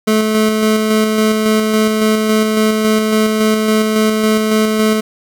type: tone with tremolo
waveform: 25% pulse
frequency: 216.7 Hz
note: A3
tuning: 26 cents flat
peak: -6 dBFS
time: 0.07-5.01 s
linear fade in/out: 10 ms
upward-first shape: square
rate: 3.6 Hz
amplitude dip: 30%
effects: none